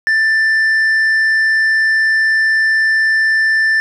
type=tone with tanh clipping; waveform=sine; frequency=1772 Hz; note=A6; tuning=12 cents sharp; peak=-11 dBFS; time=0.07-3.8 s; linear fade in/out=0 ms; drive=4 dB; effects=none